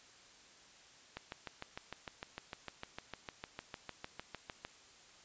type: click train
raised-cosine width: 0.3 ms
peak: -26 dBFS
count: 24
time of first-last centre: 1.17-4.65 s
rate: 6.61 Hz
effects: white hiss -60 dBFS RMS until 5.24 s + resampled to 16000 Hz